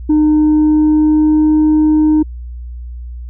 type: tone with pitch glide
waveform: sine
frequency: 304.8 to 307.6 Hz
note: D#4 to D#4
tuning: -36 to -20 cents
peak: -5 dBFS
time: 0.09-2.23 s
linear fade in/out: 10 ms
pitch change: +16 cents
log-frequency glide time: 0.25-1.54 s
effects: tanh soft clip ceiling -6 dBFS + added 60 Hz sine -24 dBFS peak until 3.29 s